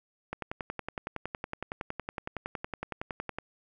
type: click train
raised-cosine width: 0.5 ms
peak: -19 dBFS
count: 34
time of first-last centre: 0.33-3.386 s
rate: 10.8 Hz
effects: none